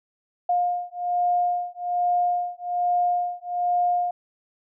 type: beating tone pair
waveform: sine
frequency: 709 / 710.2 Hz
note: F5 / F5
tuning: +26 / +29 cents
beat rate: 1.2 Hz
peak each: -24 dBFS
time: 0.49-4.11 s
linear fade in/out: 5 ms
effects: none